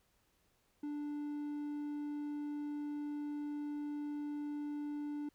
triangle tone, 293.7 Hz, D4, in tune, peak -36 dBFS, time 0.83-5.29 s, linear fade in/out 5 ms, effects pink hiss -75 dBFS RMS until 5.34 s

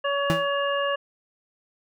harmonic tone, 564 Hz, C#5, 30 cents sharp, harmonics 1 / 2 / 3 / 5, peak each -25 / -28 / -30 / -32 dBFS, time 0.04-0.96 s, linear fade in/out 10 ms
30% pulse tone with exponential decay, 164.81 Hz, E3, in tune, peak -15 dBFS, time 0.3-0.48 s, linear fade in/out 0 ms, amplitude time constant 39 ms
effects none

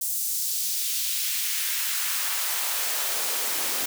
white noise with high-pass filter sweep, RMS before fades -27 dBFS, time 0.01-3.86 s, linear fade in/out 5 ms, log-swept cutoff 7900 to 270 Hz, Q 1, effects none

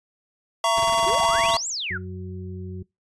square chord, A# diminished, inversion second, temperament just, 671.3 / 932.3 / 1118.8 Hz, E5 / A#5 / C#6, +31 / 0 / +16 cents, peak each -24 dBFS, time 0.64-1.57 s, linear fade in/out 2 ms
pink noise bursts, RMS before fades -33 dBFS, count 16, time 0.77-1.563 s, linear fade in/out 0 ms, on 28 ms, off 23 ms
sine exponential two-way sweep, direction up then down, 340.2 to 7902 to 1332 Hz, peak -26 dBFS, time 1.06-1.98 s, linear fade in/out 10 ms, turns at 1.68 s
harmonic tone, 92.5 Hz, F#2, in tune, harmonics 1 / 2 / 4, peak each -33 / -36 / -39 dBFS, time 1.9-2.83 s, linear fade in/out 10 ms
effects noise-tail reverb RT60 0.2 s tail -23 dB re dry + resampled to 22050 Hz

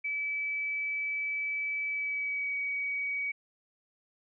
sine tone with pitch glide, 2300 to 2263 Hz, D7 to C#7, -37 to +35 cents, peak -30 dBFS, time 0.04-3.32 s, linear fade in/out 10 ms, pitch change -28 cents, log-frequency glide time 1.88-2.55 s, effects none

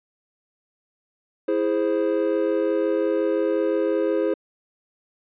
triangle chord, E augmented, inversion none, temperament equal, 329.6 / 415.3 / 523.3 Hz, E4 / G#4 / B#4, 0 / 0 / 0 cents, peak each -22 dBFS, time 1.48-4.34 s, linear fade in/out 5 ms, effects resampled to 8000 Hz

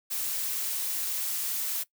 blue noise, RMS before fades -31 dBFS, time 0.1-1.84 s, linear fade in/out 20 ms, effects noise-tail reverb RT60 0.1 s tail -19 dB re dry

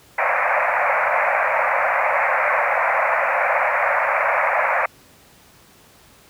pink band-pass noise, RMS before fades -19 dBFS, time 0.18-4.86 s, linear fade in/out 5 ms, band 530 to 2400 Hz, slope 96 dB/octave, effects pink hiss -50 dBFS RMS until 6.29 s + high-pass 60 Hz 12 dB/octave

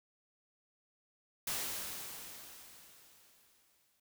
white noise with exponential decay, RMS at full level -36 dBFS, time 1.47-4 s, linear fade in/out 5 ms, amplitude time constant 550 ms, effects none

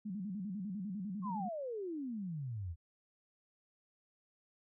sine tone with vibrato, 196 Hz, G3, in tune, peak -38 dBFS, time 0.05-1.49 s, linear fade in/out 10 ms, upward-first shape square, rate 10 Hz, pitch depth 130 cents each way
sine exponential sweep, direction down, 1105 to 77.78 Hz, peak -38 dBFS, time 1.22-2.76 s, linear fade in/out 50 ms
effects none

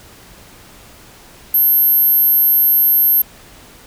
sine tone, 12750 Hz, G9, 28 cents sharp, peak -9 dBFS, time 1.54-3.22 s, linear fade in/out 5 ms, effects pink hiss -42 dBFS RMS until 3.86 s

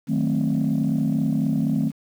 sine chord, D# diminished seventh, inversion none, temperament equal with one note detuned, 155.56 / 185 / 220 / 263.7 Hz, D#3 / F#3 / A3 / C4, 0 / 0 / 0 / +14 cents, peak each -23 / -27 / -22 / -23 dBFS, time 0.07-1.92 s, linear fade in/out 50 ms, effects tanh soft clip ceiling -14 dBFS + 8-bit

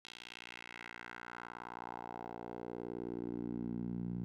10% pulse tone with band-pass filter sweep, 59.3 Hz, A#1, 30 cents sharp, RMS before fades -44 dBFS, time 0.05-4.24 s, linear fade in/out 0 ms, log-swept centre 3600 to 160 Hz, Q 2.2, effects none

